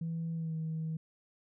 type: tone with pitch glide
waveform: sine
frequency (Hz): 164.81 to 159.66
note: E3 to D#3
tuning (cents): 0 to +45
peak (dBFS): -32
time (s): 0.01-0.97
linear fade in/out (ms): 5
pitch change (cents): -55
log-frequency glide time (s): 0.34-0.55
effects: tanh soft clip ceiling -30 dBFS